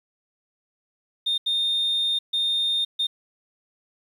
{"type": "tone bursts at uneven times", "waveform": "sine", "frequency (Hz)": 3650, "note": "A#7", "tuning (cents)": -37, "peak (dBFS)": -19, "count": 4, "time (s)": [[1.26, 1.38], [1.46, 2.19], [2.33, 2.85], [2.99, 3.07]], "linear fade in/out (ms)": 10, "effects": ["tanh soft clip ceiling -18 dBFS", "9-bit"]}